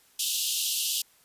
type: high-pass noise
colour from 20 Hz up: pink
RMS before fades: -28 dBFS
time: 0.19-1.02 s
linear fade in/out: 5 ms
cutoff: 2800 Hz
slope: 96 dB/octave
effects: white hiss -61 dBFS RMS until 1.24 s + resampled to 32000 Hz